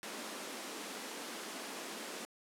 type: high-pass noise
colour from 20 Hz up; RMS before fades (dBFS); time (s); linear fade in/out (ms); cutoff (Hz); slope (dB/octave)
pink; -44; 0.03-2.25; 0; 210; 48
effects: low-pass 11000 Hz 12 dB/octave